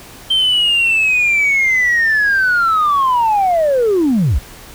sine linear sweep, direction down, 3141 to 46.25 Hz, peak -9 dBFS, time 0.3-4.39 s, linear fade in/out 10 ms, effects tanh soft clip ceiling -8 dBFS + pink hiss -37 dBFS RMS until 4.74 s

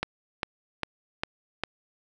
click train, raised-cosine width 0.3 ms, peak -11 dBFS, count 5, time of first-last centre 0.03-1.636 s, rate 2.49 Hz, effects none

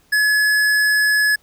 sine tone with hard clipping, 1701 Hz, G#6, 41 cents sharp, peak -15 dBFS, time 0.12-1.36 s, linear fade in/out 10 ms, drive 14 dB, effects pink hiss -57 dBFS RMS until 1.42 s

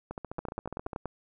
two click trains, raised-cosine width 1 ms, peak -23 / -20 dBFS, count 13 / 8, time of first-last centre 0.11-0.932 / 0.39-1.057 s, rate 14.6 / 10.5 Hz, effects none

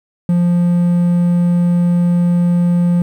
triangle tone, 174.61 Hz, F3, in tune, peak -8 dBFS, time 0.29-3.02 s, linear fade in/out 2 ms, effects 8-bit

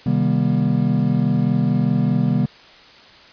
triangle chord, C minor seventh, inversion none, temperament equal with one note detuned, 130.81 / 155.56 / 196 / 239.2 Hz, C3 / Eb3 / G3 / Bb3, 0 / 0 / 0 / +45 cents, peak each -19 dBFS, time 0.06-2.46 s, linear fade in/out 5 ms, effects white hiss -45 dBFS RMS until 3.32 s + resampled to 11025 Hz

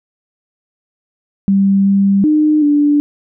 sine tone with pitch steps, 196.2 / 197.4 / 304.6 / 292.3 Hz, G3 / G3 / D#4 / D4, +2 / +12 / -37 / -8 cents, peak -8 dBFS, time 1.48-3 s, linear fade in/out 0 ms, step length 380 ms, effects none

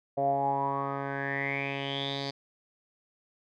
10% pulse tone with low-pass filter sweep, 138.59 Hz, C#3, in tune, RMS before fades -31 dBFS, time 0.17-2.31 s, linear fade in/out 10 ms, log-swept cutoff 630 to 4500 Hz, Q 9.5, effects none

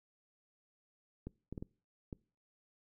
clicks, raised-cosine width 3 ms, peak -29 dBFS, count 5, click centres 1.27 / 1.526 / 1.578 / 1.625 / 2.128 s, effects noise-tail reverb RT60 0.4 s tail -24 dB re dry

